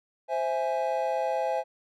triangle chord, C augmented, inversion none, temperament equal, 523.3 / 659.3 / 830.6 Hz, C5 / E5 / G#5, 0 / 0 / 0 cents, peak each -28 dBFS, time 0.28-1.64 s, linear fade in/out 50 ms, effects none

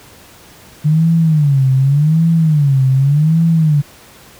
sine tone with vibrato, 147.8 Hz, D3, 11 cents sharp, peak -8 dBFS, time 0.84-3.82 s, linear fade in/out 20 ms, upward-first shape sine, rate 0.86 Hz, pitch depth 200 cents each way, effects pink hiss -41 dBFS RMS until 4.39 s + high-pass 60 Hz 12 dB/octave

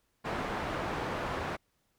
white low-pass noise, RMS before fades -35 dBFS, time 0.24-1.57 s, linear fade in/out 20 ms, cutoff 1200 Hz, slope 12 dB/octave, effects pink hiss -75 dBFS RMS until 1.98 s

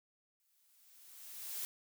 blue noise with exponential growth, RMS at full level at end -39 dBFS, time 0.4-1.65 s, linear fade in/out 0 ms, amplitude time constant 270 ms, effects none

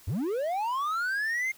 triangle linear sweep, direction up, 69.3 to 2136 Hz, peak -25 dBFS, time 0.07-1.52 s, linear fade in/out 10 ms, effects white hiss -55 dBFS RMS until 1.57 s

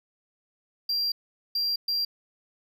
triangle tone bursts at uneven times, 4746 Hz, D8, 17 cents sharp, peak -23 dBFS, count 3, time 0.89-1.12 / 1.55-1.76 / 1.88-2.05 s, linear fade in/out 5 ms, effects none

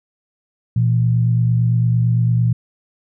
sine tone pair together, 118.6 / 167.46 Hz, A#2 / E3, +30 / +28 cents, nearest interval tritone, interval 598 cents, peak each -13 / -21 dBFS, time 0.76-2.53 s, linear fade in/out 5 ms, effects none

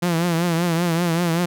sawtooth tone with vibrato, 170 Hz, F3, 46 cents flat, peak -14 dBFS, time 0.02-1.46 s, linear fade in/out 10 ms, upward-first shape triangle, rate 5.2 Hz, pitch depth 96 cents each way, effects none

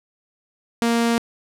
sawtooth tone, 233.1 Hz, A#3, in tune, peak -13 dBFS, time 0.82-1.18 s, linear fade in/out 0 ms, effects low-pass 11000 Hz 12 dB/octave

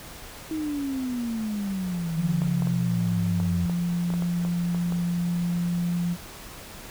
sine exponential sweep, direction down, 319.3 to 87.31 Hz, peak -26 dBFS, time 0.51-3.66 s, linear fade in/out 0 ms
sine tone, 173.7 Hz, F3, 9 cents flat, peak -23 dBFS, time 2.16-6.17 s, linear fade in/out 50 ms
clicks, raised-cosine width 1 ms, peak -22 dBFS, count 11, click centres 2.419 / 2.622 / 2.672 / 3.401 / 3.697 / 4.103 / 4.138 / 4.223 / 4.45 / 4.747 / 4.923 s
effects pink hiss -42 dBFS RMS until 6.9 s

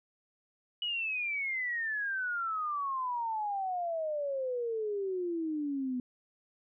sine exponential sweep, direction down, 2949 to 246.2 Hz, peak -31 dBFS, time 0.82-6 s, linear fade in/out 2 ms, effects none

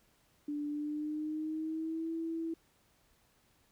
sine tone with pitch glide, 293.7 to 327.8 Hz, D4 to E4, 0 to -10 cents, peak -34 dBFS, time 0.48-2.54 s, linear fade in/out 5 ms, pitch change +190 cents, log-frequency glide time 0.68-2.12 s, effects pink hiss -70 dBFS RMS until 3.71 s

